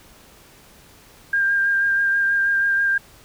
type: tone with vibrato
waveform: sine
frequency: 1600 Hz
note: G6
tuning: 35 cents sharp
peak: -16 dBFS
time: 1.33-2.98 s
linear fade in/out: 5 ms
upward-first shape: sine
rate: 6.2 Hz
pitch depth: 17 cents each way
effects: pink hiss -49 dBFS RMS until 3.24 s